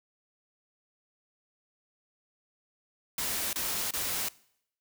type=noise bursts; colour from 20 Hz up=white; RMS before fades=-32 dBFS; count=3; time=3.18-4.286 s; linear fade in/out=2 ms; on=350 ms; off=28 ms; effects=noise-tail reverb RT60 0.7 s tail -22 dB re dry